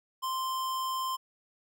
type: tone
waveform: square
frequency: 1044 Hz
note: C6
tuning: 4 cents flat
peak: -31 dBFS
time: 0.22-1.17 s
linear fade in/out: 20 ms
effects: none